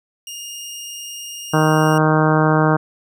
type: tone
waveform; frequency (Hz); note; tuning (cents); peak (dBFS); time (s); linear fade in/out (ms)
20% pulse; 2833; F7; +24; -25; 0.27-1.98; 2
type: harmonic tone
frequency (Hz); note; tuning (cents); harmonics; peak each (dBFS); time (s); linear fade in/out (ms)
155.56; D#3; 0; 1 / 2 / 3 / 4 / 5 / 6 / 7 / 8 / 9 / 10; -16 / -19 / -21 / -22 / -23 / -24 / -24 / -25 / -26 / -26; 1.53-2.77; 10
effects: none